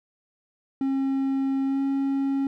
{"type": "tone with pitch glide", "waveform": "triangle", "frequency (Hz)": [270, 273.6], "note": ["C#4", "C#4"], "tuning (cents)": [-45, -23], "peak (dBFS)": -20, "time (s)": [0.81, 2.47], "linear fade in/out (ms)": 2, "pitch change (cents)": 22, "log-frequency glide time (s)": [1.65, 1.81], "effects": []}